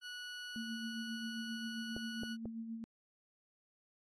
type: tone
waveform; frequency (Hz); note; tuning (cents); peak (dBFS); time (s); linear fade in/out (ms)
20% pulse; 1469; F#6; -13; -39; 0.01-2.37; 50
type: tone with tremolo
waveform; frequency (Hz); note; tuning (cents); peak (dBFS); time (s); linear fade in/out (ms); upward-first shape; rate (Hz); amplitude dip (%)
sine; 226.7; A#3; -48; -39; 0.56-2.84; 0; sine; 7.5; 45
type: clicks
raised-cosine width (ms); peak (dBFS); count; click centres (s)
2; -30; 3; 1.965 / 2.234 / 2.456
effects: low-pass 8000 Hz 12 dB/octave + AAC 48 kbps